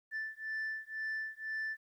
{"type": "beating tone pair", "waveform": "sine", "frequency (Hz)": [1760, 1762], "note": ["A6", "A6"], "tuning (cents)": [0, 2], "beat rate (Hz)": 2, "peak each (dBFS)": [-38, -38], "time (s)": [0.11, 1.77], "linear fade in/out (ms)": 50, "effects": ["tanh soft clip ceiling -33 dBFS", "12-bit"]}